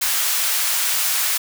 white high-pass noise, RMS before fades -20 dBFS, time 0.01-1.38 s, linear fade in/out 10 ms, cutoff 950 Hz, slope 12 dB/octave, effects none

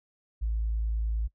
sine tone, 54.9 Hz, A1, 3 cents flat, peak -25 dBFS, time 0.41-1.28 s, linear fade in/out 20 ms, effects noise-tail reverb RT60 0.1 s tail -22 dB re dry + tanh soft clip ceiling -21 dBFS

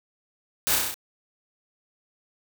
white noise with echo, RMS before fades -24 dBFS, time 0.67-0.75 s, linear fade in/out 0 ms, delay 32 ms, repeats 6, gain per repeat -2 dB, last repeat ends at 0.942 s, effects none

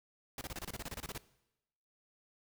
pink noise bursts, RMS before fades -42 dBFS, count 14, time 0.38-1.179 s, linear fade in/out 2 ms, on 32 ms, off 27 ms, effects noise-tail reverb RT60 0.9 s tail -19 dB re dry

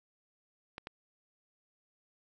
clicks, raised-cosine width 0.3 ms, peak -25 dBFS, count 2, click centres 0.781 / 0.871 s, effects none

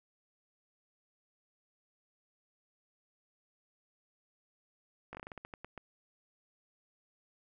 slowing click train, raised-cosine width 0.5 ms, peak -29 dBFS, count 12, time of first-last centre 5.13-5.777 s, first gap 18 ms, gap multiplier 1.22, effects none

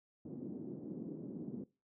white band-pass noise, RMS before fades -45 dBFS, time 0.25-1.64 s, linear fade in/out 5 ms, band 170 to 310 Hz, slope 24 dB/octave, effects noise-tail reverb RT60 0.3 s tail -20 dB re dry

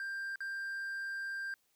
triangle tone with dropouts, 1586 Hz, G6, 20 cents sharp, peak -35 dBFS, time 0-1.54 s, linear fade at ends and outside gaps 1 ms, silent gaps 0.358-0.405 s, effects white hiss -75 dBFS RMS until 1.75 s

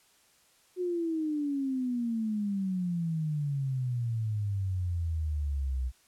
sine exponential sweep, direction down, 367.4 to 61.74 Hz, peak -28 dBFS, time 0.76-5.92 s, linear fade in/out 50 ms, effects white hiss -64 dBFS RMS until 6.07 s + low-pass 11000 Hz 12 dB/octave

